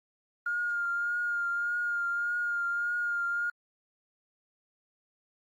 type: tone with vibrato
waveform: triangle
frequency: 1414 Hz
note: F6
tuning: 21 cents sharp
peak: -24 dBFS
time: 0.46-3.5 s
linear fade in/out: 5 ms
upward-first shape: triangle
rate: 1.7 Hz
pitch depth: 29 cents each way
effects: tanh soft clip ceiling -26 dBFS + Opus 24 kbps